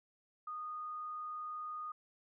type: tone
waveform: sine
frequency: 1233 Hz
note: D#6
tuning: 16 cents flat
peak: -40 dBFS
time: 0.47-1.92 s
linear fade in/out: 5 ms
effects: none